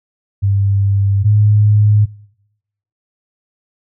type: tone pair in turn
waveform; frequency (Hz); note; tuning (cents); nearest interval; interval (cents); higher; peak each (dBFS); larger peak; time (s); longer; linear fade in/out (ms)
sine; 99.3 / 104.98; G2 / G#2; +23 / +19; minor second; 96; second; -10 / -7; second; 0.42-1.24 / 1.24-2.06; neither; 20
effects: noise-tail reverb RT60 0.9 s tail -25 dB re dry